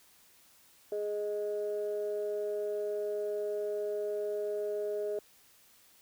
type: tone pair together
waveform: sine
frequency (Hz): 416.2 / 623.2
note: G#4 / D#5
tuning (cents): +4 / +3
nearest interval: perfect fifth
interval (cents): 699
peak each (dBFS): -32 / -36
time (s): 0.92-5.19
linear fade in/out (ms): 2
effects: tanh soft clip ceiling -25 dBFS + white hiss -62 dBFS RMS until 6.01 s